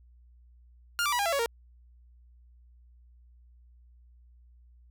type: tone with pitch steps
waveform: sawtooth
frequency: 1408 / 1170.4 / 972.9 / 808.7 / 672.2 / 558.8 / 464.5 Hz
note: F6 / D6 / B5 / G#5 / E5 / C#5 / A#4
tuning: +14 / -6 / -26 / -46 / +34 / +14 / -6 cents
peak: -22 dBFS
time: 0.99-1.459 s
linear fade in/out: 0 ms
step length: 67 ms
effects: added 60 Hz sine -54 dBFS peak until 4.9 s